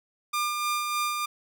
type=tone with tremolo; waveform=sawtooth; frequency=1200 Hz; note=D6; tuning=37 cents sharp; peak=-21 dBFS; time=0.33-1.26 s; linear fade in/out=10 ms; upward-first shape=sine; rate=3.3 Hz; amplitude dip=35%; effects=none